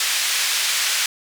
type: band-pass noise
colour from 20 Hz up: pink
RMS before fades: -21 dBFS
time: 0-1.06 s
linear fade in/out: 2 ms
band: 2200 to 9400 Hz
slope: 12 dB/octave
effects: none